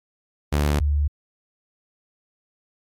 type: tone pair in turn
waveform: sawtooth / sine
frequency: 73.42 / 72.95 Hz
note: D2 / D2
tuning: 0 / -11 cents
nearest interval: unison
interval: 11 cents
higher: first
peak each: -14 / -17 dBFS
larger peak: first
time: 0.52-0.8 / 0.8-1.08 s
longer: neither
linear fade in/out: 10 ms
effects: MP3 64 kbps